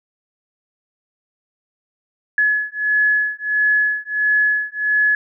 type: beating tone pair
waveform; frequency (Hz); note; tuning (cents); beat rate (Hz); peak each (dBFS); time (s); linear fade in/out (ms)
sine; 1700 / 1701.5; G#6 / G#6; +40 / +41; 1.5; -18 / -18; 2.38-5.15; 2
effects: none